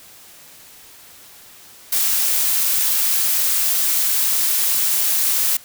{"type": "noise", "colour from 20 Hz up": "blue", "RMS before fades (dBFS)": -18, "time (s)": [1.92, 5.57], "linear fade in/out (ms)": 5, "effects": ["white hiss -44 dBFS RMS until 5.64 s"]}